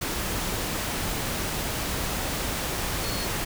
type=tone in noise; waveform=sine; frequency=4338 Hz; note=C#8; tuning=38 cents flat; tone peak=-36 dBFS; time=3.03-3.26 s; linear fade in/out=10 ms; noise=pink; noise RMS=-29 dBFS; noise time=0.01-3.45 s; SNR=-10 dB; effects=none